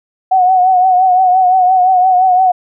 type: tone with vibrato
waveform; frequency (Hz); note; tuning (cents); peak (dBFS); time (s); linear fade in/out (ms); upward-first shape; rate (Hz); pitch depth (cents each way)
sine; 740; F#5; 0; -6; 0.31-2.52; 10; triangle; 5.8; 58
effects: none